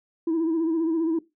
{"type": "tone with vibrato", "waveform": "sine", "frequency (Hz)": 326.4, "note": "E4", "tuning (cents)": -17, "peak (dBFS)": -19, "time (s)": [0.27, 1.19], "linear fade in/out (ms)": 5, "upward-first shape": "sine", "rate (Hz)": 15, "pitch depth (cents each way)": 56, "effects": ["noise-tail reverb RT60 0.2 s tail -19 dB re dry", "tanh soft clip ceiling -19 dBFS"]}